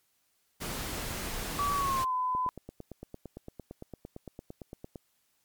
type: noise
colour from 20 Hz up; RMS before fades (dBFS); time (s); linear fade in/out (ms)
pink; -36; 0.6-2.05; 20
type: tone with pitch glide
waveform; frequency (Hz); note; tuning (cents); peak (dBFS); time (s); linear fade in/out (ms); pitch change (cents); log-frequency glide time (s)
sine; 1145 to 1008.4; D6 to B5; -44 to +36; -27; 1.59-2.49; 0; -220; 1.74-2.13
type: click train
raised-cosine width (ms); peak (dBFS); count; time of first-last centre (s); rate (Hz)
2; -28; 24; 2.35-4.958; 8.82
effects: white hiss -73 dBFS RMS until 5.44 s + MP3 96 kbps